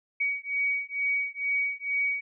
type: beating tone pair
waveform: sine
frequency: 2256 / 2258.2 Hz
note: C#7 / C#7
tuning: +30 / +32 cents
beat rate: 2.2 Hz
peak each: -29 dBFS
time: 0.2-2.21 s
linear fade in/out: 10 ms
effects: none